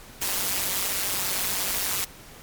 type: noise with amplitude modulation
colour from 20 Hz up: white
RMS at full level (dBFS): -23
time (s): 0.21-2.05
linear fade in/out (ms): 10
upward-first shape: sine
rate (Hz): 192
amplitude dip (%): 85
effects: pink hiss -46 dBFS RMS until 2.42 s + MP3 96 kbps